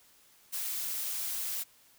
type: noise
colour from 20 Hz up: blue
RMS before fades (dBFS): -35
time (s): 0.52-1.64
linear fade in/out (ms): 20
effects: white hiss -62 dBFS RMS until 1.98 s